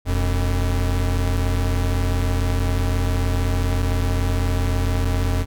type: tone pair together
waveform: square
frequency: 42 / 89.3 Hz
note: E1 / F2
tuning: +33 / +39 cents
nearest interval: octave + minor second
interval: 1306 cents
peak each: -22 / -21 dBFS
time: 0.05-5.46 s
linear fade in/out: 50 ms
effects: none